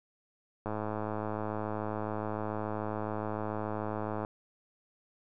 click train, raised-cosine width 1 ms, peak -21 dBFS, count 385, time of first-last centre 0.66-4.249 s, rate 107 Hz, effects none

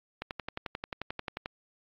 click train, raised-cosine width 0.3 ms, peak -18 dBFS, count 15, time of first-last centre 0.22-1.459 s, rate 11.3 Hz, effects low-pass 4000 Hz 12 dB/octave + AAC 48 kbps

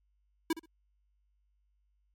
square tone with echo, 325.3 Hz, E4, 23 cents flat, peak -27 dBFS, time 0.5-0.53 s, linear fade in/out 5 ms, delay 65 ms, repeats 2, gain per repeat -14 dB, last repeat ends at 0.66 s, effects added 50 Hz sine -70 dBFS peak until 2.14 s + MP3 64 kbps

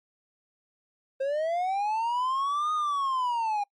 triangle linear two-way sweep, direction up then down, 526 to 1244.5 to 804 Hz, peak -23 dBFS, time 1.2-3.64 s, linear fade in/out 10 ms, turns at 2.73 s, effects noise-tail reverb RT60 0.1 s tail -26 dB re dry + MP3 48 kbps

